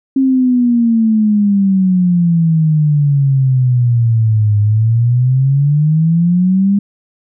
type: exponential two-way sweep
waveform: sine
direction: down then up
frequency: 270 to 103.3 to 203.2 Hz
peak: -8 dBFS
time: 0.16-6.79 s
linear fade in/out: 5 ms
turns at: 4.59 s
effects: none